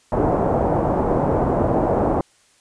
white low-pass noise, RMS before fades -19 dBFS, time 0.12-2.21 s, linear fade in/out 2 ms, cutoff 790 Hz, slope 24 dB/octave, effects white hiss -57 dBFS RMS until 2.6 s + resampled to 22050 Hz

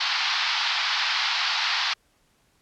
white band-pass noise, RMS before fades -25 dBFS, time 0-1.94 s, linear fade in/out 10 ms, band 800 to 4900 Hz, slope 48 dB/octave, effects pink hiss -65 dBFS RMS until 2.61 s + low-pass 12000 Hz 12 dB/octave

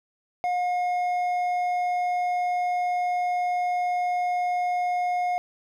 sine tone with hard clipping, 717 Hz, F5, 45 cents sharp, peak -24 dBFS, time 0.44-5.38 s, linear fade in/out 0 ms, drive 5 dB, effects none

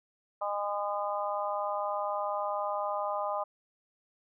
harmonic tone, 204.1 Hz, G#3, 30 cents flat, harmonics 3 / 4 / 5 / 6, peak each -34 / -35 / -36 / -37 dBFS, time 0.41-3.44 s, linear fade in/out 10 ms, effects none

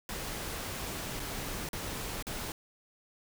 pink noise with dropouts, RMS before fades -38 dBFS, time 0.09-2.52 s, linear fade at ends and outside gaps 1 ms, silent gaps 1.196-1.2 / 1.689-1.731 / 2.225-2.268 s, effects none

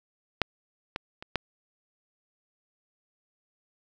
clicks, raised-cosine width 0.3 ms, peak -6 / -15 / -24 / -10 dBFS, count 4, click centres 0.417 / 0.961 / 1.225 / 1.357 s, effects none

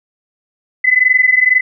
sine tone pair together, 2004 / 2026 Hz, B6 / B6, +25 / +44 cents, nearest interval unison, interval 19 cents, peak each -11 dBFS, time 0.84-1.61 s, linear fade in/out 10 ms, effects none

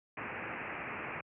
white low-pass noise, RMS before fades -41 dBFS, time 0.17-1.21 s, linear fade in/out 5 ms, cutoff 2600 Hz, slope 96 dB/octave, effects high-pass 100 Hz 12 dB/octave

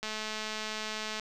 click train, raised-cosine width 0.2 ms, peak -19 dBFS, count 253, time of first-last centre 0.03-1.197 s, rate 216 Hz, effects none

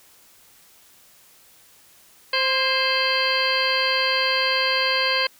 harmonic tone with a mistuned harmonic, 523.3 Hz, C5, in tune, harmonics 1 / 2 / 3 / 4 / 5 / 6 / 8 / 9, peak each -27 / -27 / -27 / -27 / -27 / -27 / -27 / -27 dBFS, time 2.33-5.27 s, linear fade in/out 5 ms, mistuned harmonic 3, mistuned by +40 cents, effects white hiss -53 dBFS RMS until 5.39 s

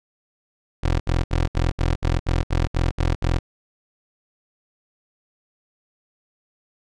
20% pulse tone bursts, 42.49 Hz, F1, 47 cents flat, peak -13 dBFS, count 11, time 0.83-3.39 s, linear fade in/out 10 ms, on 170 ms, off 69 ms, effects low-pass 6000 Hz 12 dB/octave

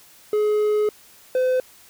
triangle tone pair in turn, 422.4 / 510.9 Hz, G#4 / C5, +29 / -41 cents, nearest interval minor third, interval 330 cents, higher second, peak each -15 dBFS, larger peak neither, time 0.33-0.89 / 1.35-1.6 s, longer first, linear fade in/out 2 ms, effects white hiss -50 dBFS RMS until 1.89 s

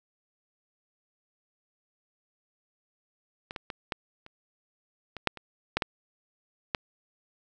clicks, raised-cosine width 0.3 ms, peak -21 / -19 / -19 / -14 / -30 / -22 / -6 / -26 / -9 / -11 / -10 dBFS, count 11, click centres 3.509 / 3.562 / 3.702 / 3.922 / 4.264 / 5.167 / 5.273 / 5.373 / 5.77 / 5.822 / 6.748 s, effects none

